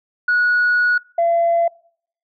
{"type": "tone pair in turn", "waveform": "sine", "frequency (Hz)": [1460, 679.1], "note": ["F#6", "F5"], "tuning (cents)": [-24, -49], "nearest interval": "octave + minor second", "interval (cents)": 1325, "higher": "first", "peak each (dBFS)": -12, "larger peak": "neither", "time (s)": [[0.28, 0.98], [1.18, 1.68]], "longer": "first", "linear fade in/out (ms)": 5, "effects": ["noise-tail reverb RT60 0.6 s tail -25 dB re dry", "tanh soft clip ceiling -10 dBFS"]}